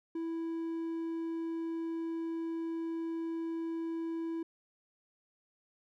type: tone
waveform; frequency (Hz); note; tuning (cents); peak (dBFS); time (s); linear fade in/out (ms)
triangle; 329.6; E4; 0; -32; 0.15-4.43; 5
effects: none